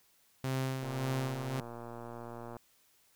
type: tone with tremolo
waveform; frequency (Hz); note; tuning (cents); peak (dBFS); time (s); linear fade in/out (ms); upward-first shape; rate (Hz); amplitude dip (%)
sawtooth; 131.8; C3; +13; -27; 0.44-1.6; 0; sine; 1.8; 50
type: click train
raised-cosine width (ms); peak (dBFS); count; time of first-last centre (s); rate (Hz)
1; -31; 206; 0.83-2.567; 118
effects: white hiss -68 dBFS RMS until 3.15 s